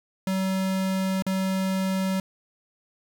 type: tone with dropouts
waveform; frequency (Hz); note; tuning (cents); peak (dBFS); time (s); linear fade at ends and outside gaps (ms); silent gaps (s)
square; 190; F#3; +46; -24; 0.27-2.2; 2; 1.223-1.265
effects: 9-bit